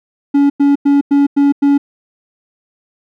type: tone bursts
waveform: triangle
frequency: 282.8 Hz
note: C#4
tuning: 35 cents sharp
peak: -5 dBFS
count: 6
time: 0.34-1.78 s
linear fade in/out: 10 ms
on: 160 ms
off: 96 ms
effects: none